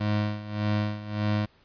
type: tone with tremolo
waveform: 25% pulse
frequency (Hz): 105.1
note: G#2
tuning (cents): +21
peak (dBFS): -19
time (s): 0-1.46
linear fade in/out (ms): 10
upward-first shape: sine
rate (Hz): 1.7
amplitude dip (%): 80
effects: pink hiss -61 dBFS RMS until 1.64 s + resampled to 11025 Hz